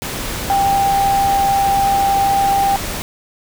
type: tone in noise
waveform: sine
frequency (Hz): 791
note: G5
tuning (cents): +15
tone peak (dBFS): -12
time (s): 0.5-2.76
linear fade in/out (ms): 0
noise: pink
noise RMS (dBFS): -24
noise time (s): 0.02-3.02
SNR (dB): +9
effects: none